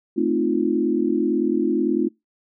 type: chord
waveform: sine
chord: F dominant seventh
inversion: first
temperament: equal with one note detuned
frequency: 220 / 260.3 / 311.1 / 349.2 Hz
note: A3 / C4 / Eb4 / F4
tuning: 0 / -9 / 0 / 0 cents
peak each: -25 / -24 / -23 / -22 dBFS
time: 0.16-2.09 s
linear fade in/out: 20 ms
effects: noise-tail reverb RT60 0.2 s tail -25 dB re dry